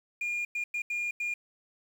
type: tone bursts at uneven times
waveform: sine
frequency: 2419 Hz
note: D#7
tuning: 49 cents flat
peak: -27 dBFS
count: 5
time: 0.21-0.45 / 0.55-0.64 / 0.74-0.82 / 0.9-1.11 / 1.2-1.34 s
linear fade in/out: 5 ms
effects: tanh soft clip ceiling -28 dBFS + 9-bit